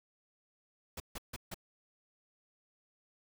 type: noise bursts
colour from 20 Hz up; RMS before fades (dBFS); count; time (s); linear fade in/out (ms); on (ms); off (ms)
pink; -42; 4; 0.97-1.544; 5; 31; 150
effects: none